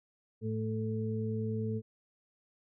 harmonic tone, 110 Hz, A2, in tune, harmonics 1 / 2 / 4, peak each -34 / -36 / -38 dBFS, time 0.41-1.82 s, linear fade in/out 50 ms, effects none

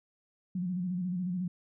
sine tone with vibrato, 180.4 Hz, F#3, 44 cents flat, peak -30 dBFS, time 0.55-1.48 s, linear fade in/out 5 ms, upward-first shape square, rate 14 Hz, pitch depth 56 cents each way, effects none

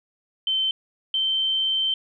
sine tone pair in turn, 3089 / 3109 Hz, G7 / G7, -26 / -15 cents, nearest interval unison, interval 11 cents, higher second, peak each -20 dBFS, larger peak neither, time 0.47-0.71 / 1.14-1.94 s, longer second, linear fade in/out 2 ms, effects none

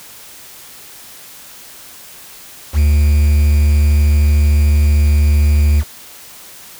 triangle tone with quantisation, 73.9 Hz, D2, 11 cents sharp, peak -6 dBFS, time 2.73-5.84 s, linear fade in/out 50 ms, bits 5, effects white hiss -37 dBFS RMS until 6.79 s

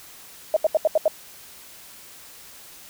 sine tone bursts, 626 Hz, D#5, 10 cents sharp, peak -14 dBFS, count 6, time 0.54-1.08 s, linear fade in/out 2 ms, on 25 ms, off 78 ms, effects white hiss -45 dBFS RMS until 2.89 s

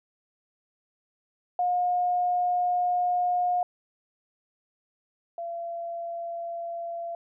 sine tone pair in turn, 716 / 680.9 Hz, F5 / F5, +43 / -44 cents, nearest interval minor second, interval 87 cents, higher first, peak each -22 / -31 dBFS, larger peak first, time 1.59-3.63 / 5.38-7.15 s, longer first, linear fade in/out 2 ms, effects none

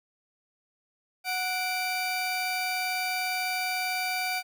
30% pulse tone pair together, 737 / 2336 Hz, F#5 / D7, -7 / -10 cents, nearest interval octave + minor sixth, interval 1997 cents, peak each -28 dBFS, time 1.24-4.43 s, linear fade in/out 50 ms, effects none

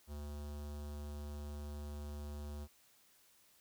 square tone with notch filter, 73.42 Hz, D2, in tune, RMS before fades -45 dBFS, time 0.07-2.68 s, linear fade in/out 50 ms, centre 2100 Hz, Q 1, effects white hiss -68 dBFS RMS until 3.6 s

